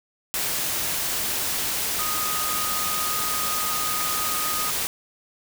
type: tone in noise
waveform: sine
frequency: 1244 Hz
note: D#6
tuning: 1 cent flat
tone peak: -29 dBFS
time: 1.99-4.7 s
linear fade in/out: 0 ms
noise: white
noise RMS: -26 dBFS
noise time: 0.34-4.87 s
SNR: -6 dB
effects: none